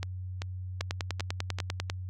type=two click trains; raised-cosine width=0.2 ms; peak=-18 / -14 dBFS; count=5 / 12; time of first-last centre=0.03-1.586 / 0.81-1.899 s; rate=2.57 / 10.1 Hz; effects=added 92 Hz sine -35 dBFS peak until 2.09 s